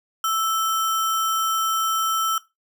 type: tone with sample-and-hold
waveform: sine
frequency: 1318.5 Hz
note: E6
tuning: in tune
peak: -19 dBFS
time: 0.24-2.38 s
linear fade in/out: 2 ms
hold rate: 4410 Hz
effects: noise-tail reverb RT60 0.2 s tail -18 dB re dry